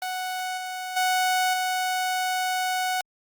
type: tone with level steps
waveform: sawtooth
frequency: 740 Hz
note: F#5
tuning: in tune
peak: -24 / -27 / -17 / -20 dBFS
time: 0.02-3.01 s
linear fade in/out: 2 ms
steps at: 0.57 / 0.96 / 1.53 s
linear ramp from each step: 10 ms
effects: Opus 32 kbps